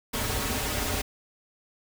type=noise with comb filter; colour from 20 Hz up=pink; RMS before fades=-29 dBFS; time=0.13-1.02 s; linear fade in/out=10 ms; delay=5.9 ms; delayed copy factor=-0.8; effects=none